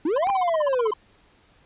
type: linear two-way sweep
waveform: triangle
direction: up then down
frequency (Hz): 278.8 to 810 to 413.5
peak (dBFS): -18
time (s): 0.05-0.91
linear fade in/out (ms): 5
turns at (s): 0.29
type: tone bursts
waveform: triangle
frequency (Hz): 1025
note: C6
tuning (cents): -36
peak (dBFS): -21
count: 13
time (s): 0.16-0.937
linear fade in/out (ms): 5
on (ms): 21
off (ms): 42
type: clicks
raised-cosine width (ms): 0.5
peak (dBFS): -21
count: 2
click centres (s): 0.271 / 0.3
effects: pink hiss -58 dBFS RMS until 1.65 s + resampled to 8000 Hz